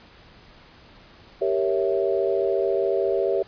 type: chord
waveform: sine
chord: G diminished seventh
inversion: none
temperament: equal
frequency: 392 / 466.2 / 554.4 / 659.3 Hz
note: G4 / Bb4 / Db5 / Fb5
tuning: 0 / 0 / 0 / 0 cents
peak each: -23 / -27 / -26 / -27 dBFS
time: 1.41-3.43 s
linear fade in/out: 10 ms
effects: pink hiss -50 dBFS RMS until 3.47 s + resampled to 11025 Hz